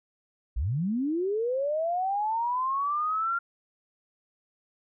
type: linear sweep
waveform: sine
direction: up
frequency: 47.41 to 1396.9 Hz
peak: -25 dBFS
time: 0.56-3.39 s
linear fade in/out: 10 ms
effects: none